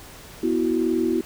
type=chord; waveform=sine; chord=B suspended fourth; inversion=none; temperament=just; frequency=246.9 / 329.3 / 370.4 Hz; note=B3 / E4 / F#4; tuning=0 / -2 / +2 cents; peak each=-25 / -22 / -24 dBFS; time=0.43-1.21 s; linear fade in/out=5 ms; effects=pink hiss -43 dBFS RMS until 1.25 s

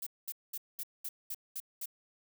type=noise bursts; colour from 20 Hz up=violet; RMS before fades=-39 dBFS; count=8; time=0.02-1.858 s; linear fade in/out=5 ms; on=46 ms; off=210 ms; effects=none

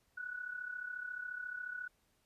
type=tone with amplitude modulation; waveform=sine; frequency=1475 Hz; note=F#6; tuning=6 cents flat; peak=-37 dBFS; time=0.17-1.88 s; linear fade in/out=10 ms; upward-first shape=sine; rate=34.2 Hz; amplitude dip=70%; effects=pink hiss -75 dBFS RMS until 2.25 s + resampled to 32000 Hz

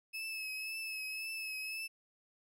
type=tone with vibrato; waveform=35% pulse; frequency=2594 Hz; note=E7; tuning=28 cents flat; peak=-37 dBFS; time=0.13-1.88 s; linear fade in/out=20 ms; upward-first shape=triangle; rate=1.9 Hz; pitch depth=38 cents each way; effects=13-bit

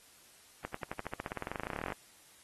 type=accelerating click train; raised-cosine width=0.5 ms; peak=-22 dBFS; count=28; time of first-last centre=0.65-1.922 s; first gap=94 ms; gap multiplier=0.94; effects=white hiss -60 dBFS RMS until 2.43 s + AAC 32 kbps

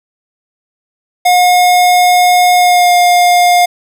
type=tone with pitch glide; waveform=square; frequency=719 to 709.5 Hz; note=F#5 to F5; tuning=-50 to +27 cents; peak=-6 dBFS; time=1.25-3.66 s; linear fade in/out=10 ms; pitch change=-23 cents; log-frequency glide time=2.56-2.93 s; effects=none

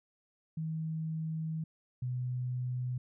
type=tone pair in turn; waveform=sine; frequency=159.4 / 125.42 Hz; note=D#3 / B2; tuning=+42 / +27 cents; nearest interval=major third; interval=415 cents; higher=first; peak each=-33 / -32 dBFS; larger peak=second; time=0.57-1.64 / 2.02-2.98 s; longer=first; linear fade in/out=5 ms; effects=none

